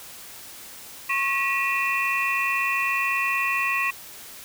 sine tone cluster, 1095 / 1926 / 2441 / 2677 Hz, C#6 / B6 / D#7 / E7, -22 / -44 / -34 / +26 cents, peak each -27 dBFS, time 1.09-3.91 s, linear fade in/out 10 ms, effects white hiss -42 dBFS RMS until 4.44 s

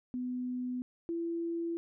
sine tone pair in turn, 250 / 336.4 Hz, B3 / E4, +21 / +35 cents, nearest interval perfect fourth, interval 514 cents, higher second, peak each -33 / -32 dBFS, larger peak second, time 0.14-0.82 / 1.09-1.77 s, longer neither, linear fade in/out 0 ms, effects none

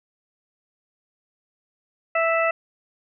harmonic tone, 659.3 Hz, E5, in tune, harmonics 1 / 2 / 3 / 4, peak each -21 / -24 / -26 / -27 dBFS, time 2.15-2.51 s, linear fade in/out 5 ms, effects none

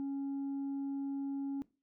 sine tone, 276.5 Hz, C#4, 4 cents flat, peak -32 dBFS, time 0-1.62 s, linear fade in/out 0 ms, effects noise-tail reverb RT60 0.3 s tail -20 dB re dry + tanh soft clip ceiling -34 dBFS

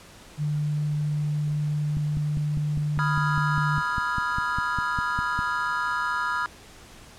sine tone, 149.1 Hz, D3, 27 cents sharp, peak -23 dBFS, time 0.37-3.82 s, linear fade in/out 50 ms
click train, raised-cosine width 5 ms, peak -18 dBFS, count 18, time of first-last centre 1.97-5.391 s, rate 4.97 Hz
triangle chord, F half-diminished seventh, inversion second, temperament equal, 987.8 / 1244.5 / 1396.9 / 1661.2 Hz, Cb6 / Eb6 / F6 / Ab6, 0 / 0 / 0 / 0 cents, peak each -28 / -28 / -27 / -30 dBFS, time 2.99-6.46 s, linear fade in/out 0 ms
effects pink hiss -48 dBFS RMS until 7.18 s + low-pass 10000 Hz 12 dB/octave

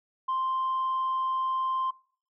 sine tone, 1046.5 Hz, C6, in tune, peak -24 dBFS, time 0.28-1.91 s, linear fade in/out 10 ms, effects noise-tail reverb RT60 0.5 s tail -23 dB re dry + tanh soft clip ceiling -23 dBFS

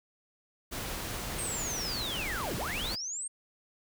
pink noise, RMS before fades -37 dBFS, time 0.71-2.96 s, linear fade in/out 20 ms
sine linear two-way sweep, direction down then up, 8710 to 61.74 to 8710 Hz, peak -34 dBFS, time 1.38-3.28 s, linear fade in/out 10 ms, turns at 2.56 s
effects none

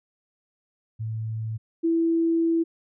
sine tone pair in turn, 110.8 / 330.9 Hz, A2 / E4, +13 / +7 cents, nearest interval octave + perfect fifth, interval 1894 cents, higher second, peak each -27 / -19 dBFS, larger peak second, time 0.99-1.58 / 1.83-2.64 s, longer second, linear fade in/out 20 ms, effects none

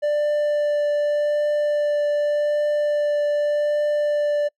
triangle tone with vibrato, 590 Hz, D5, 8 cents sharp, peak -16 dBFS, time 0.02-4.49 s, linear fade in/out 20 ms, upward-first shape triangle, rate 0.85 Hz, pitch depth 9 cents each way, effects noise-tail reverb RT60 0.1 s tail -26 dB re dry

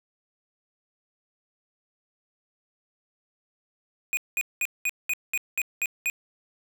square tone bursts, 2474 Hz, D#7, 10 cents flat, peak -24 dBFS, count 9, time 4.13-6.099 s, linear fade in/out 0 ms, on 41 ms, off 200 ms, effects none

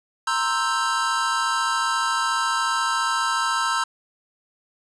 square chord, C dominant seventh, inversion third, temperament equal, 932.3 / 1046.5 / 1318.5 / 1568 Hz, Bb5 / C6 / E6 / G6, 0 / 0 / 0 / 0 cents, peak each -28 / -28 / -25 / -28 dBFS, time 0.27-3.84 s, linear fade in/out 5 ms, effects resampled to 22050 Hz + 8-bit

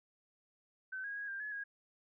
sine tone with pitch steps, 1529 / 1640 / 1652 / 1591 / 1702 / 1640 Hz, G6 / G#6 / G#6 / G6 / G#6 / G#6, -44 / -22 / -10 / +25 / +42 / -22 cents, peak -39 dBFS, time 0.92-1.64 s, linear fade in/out 10 ms, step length 120 ms, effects none

